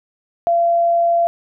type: tone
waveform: sine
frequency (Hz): 683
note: F5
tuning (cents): -39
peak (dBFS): -12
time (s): 0.47-1.27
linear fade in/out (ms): 0
effects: none